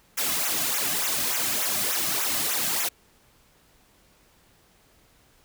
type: noise with flanger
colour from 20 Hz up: white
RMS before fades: -26 dBFS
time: 0.17-2.89 s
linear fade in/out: 10 ms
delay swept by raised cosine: 0.21 to 2.21 ms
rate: 3.4 Hz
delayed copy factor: -0.9
effects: pink hiss -60 dBFS RMS until 5.44 s